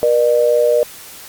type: tone pair together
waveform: sine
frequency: 477.8 / 602 Hz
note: A#4 / D5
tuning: +43 / +43 cents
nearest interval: major third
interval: 400 cents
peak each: -13 dBFS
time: 0.03-0.83 s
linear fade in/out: 0 ms
effects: white hiss -36 dBFS RMS until 1.28 s + Opus 48 kbps